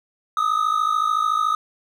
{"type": "tone pair together", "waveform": "triangle", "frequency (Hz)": [1222.3, 1276], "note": ["D#6", "D#6"], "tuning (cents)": [-31, 43], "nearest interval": "minor second", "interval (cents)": 74, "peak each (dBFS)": -19, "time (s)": [0.37, 1.55], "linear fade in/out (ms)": 2, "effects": []}